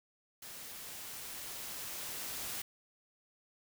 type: noise with level ramp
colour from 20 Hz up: white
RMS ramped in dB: -48 to -40 dBFS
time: 0.42-2.62 s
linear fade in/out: 5 ms
effects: none